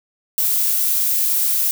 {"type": "noise", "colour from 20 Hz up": "violet", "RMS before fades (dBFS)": -18, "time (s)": [0.38, 1.71], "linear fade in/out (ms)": 0, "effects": []}